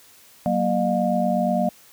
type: tone cluster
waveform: sine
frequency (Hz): 186.3 / 234.7 / 608 / 710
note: F#3 / A#3 / D#5 / F5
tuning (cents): +12 / +12 / -40 / +28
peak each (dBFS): -24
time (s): 0.46-1.69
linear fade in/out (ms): 0
effects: white hiss -51 dBFS RMS until 1.92 s + high-pass 60 Hz 12 dB/octave